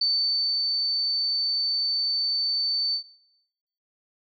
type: tone with ADSR envelope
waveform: sine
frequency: 4536 Hz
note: C#8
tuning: 39 cents sharp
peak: -20 dBFS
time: 0.01-3.04 s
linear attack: 5 ms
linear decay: 600 ms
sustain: -2 dB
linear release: 100 ms
effects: noise-tail reverb RT60 0.9 s tail -21 dB re dry